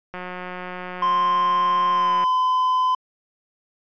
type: click train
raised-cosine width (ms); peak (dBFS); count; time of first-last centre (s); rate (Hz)
0.5; -18; 381; 0.14-2.239; 181
type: tone with pitch glide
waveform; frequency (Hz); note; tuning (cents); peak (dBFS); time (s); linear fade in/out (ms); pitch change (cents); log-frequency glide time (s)
triangle; 1046.5 to 1017.3; C6 to C6; 0 to -49; -15; 1.02-2.95; 5; -49; 1.91-2.14
effects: resampled to 11025 Hz